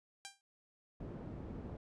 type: tone with exponential decay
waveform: 5% pulse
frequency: 792 Hz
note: G5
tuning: 18 cents sharp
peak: -31 dBFS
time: 0.25-0.41 s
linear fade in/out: 0 ms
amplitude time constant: 34 ms
type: low-pass noise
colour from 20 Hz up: white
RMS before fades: -46 dBFS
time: 1-1.77 s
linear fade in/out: 5 ms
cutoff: 310 Hz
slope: 12 dB/octave
effects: resampled to 22050 Hz

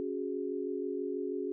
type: chord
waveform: sine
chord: C# suspended fourth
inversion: none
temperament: just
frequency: 277.2 / 369.6 / 415.8 Hz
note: C#4 / F#4 / G#4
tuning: 0 / -2 / +2 cents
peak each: -38 / -36 / -37 dBFS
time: 0-1.52 s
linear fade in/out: 0 ms
effects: none

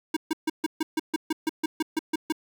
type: tone bursts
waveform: square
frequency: 316.3 Hz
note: D#4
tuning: 29 cents sharp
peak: -23 dBFS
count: 14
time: 0.14-2.324 s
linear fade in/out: 5 ms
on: 26 ms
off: 140 ms
effects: 10-bit

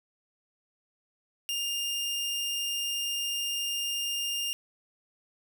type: tone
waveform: sawtooth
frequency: 2809 Hz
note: F7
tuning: 9 cents sharp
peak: -26 dBFS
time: 1.49-4.53 s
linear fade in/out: 0 ms
effects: none

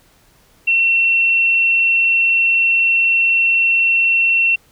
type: tone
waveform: sine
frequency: 2712 Hz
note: E7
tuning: 49 cents sharp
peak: -11 dBFS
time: 0.67-4.56 s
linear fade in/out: 10 ms
effects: pink hiss -53 dBFS RMS until 4.71 s

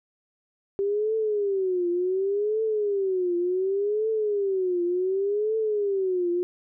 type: tone with vibrato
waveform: sine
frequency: 392.3 Hz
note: G4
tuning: 1 cent sharp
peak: -22 dBFS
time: 0.79-6.43 s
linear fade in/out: 0 ms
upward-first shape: triangle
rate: 0.68 Hz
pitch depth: 220 cents each way
effects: none

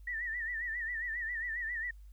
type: tone with vibrato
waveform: sine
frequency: 1867 Hz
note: A#6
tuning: 2 cents sharp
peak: -34 dBFS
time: 0.07-1.91 s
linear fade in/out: 5 ms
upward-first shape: sine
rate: 7.4 Hz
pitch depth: 100 cents each way
effects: added 50 Hz sine -49 dBFS peak until 2.12 s + white hiss -75 dBFS RMS until 2.12 s

